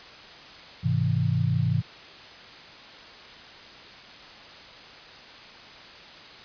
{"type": "chord", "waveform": "sine", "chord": "Ab augmented", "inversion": "none", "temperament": "just", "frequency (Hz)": [103.83, 129.78, 162.23], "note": ["Ab2", "C3", "E3"], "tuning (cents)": [0, -14, -27], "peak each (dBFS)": [-26, -25, -26], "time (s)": [0.83, 1.82], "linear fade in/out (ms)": 20, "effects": ["white hiss -45 dBFS RMS until 6.44 s", "resampled to 11025 Hz"]}